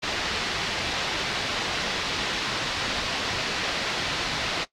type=low-pass noise; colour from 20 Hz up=white; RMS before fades=-29 dBFS; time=0.02-4.65 s; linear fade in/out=20 ms; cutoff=4500 Hz; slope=24 dB/octave; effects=noise-tail reverb RT60 0.1 s tail -18 dB re dry + AAC 64 kbps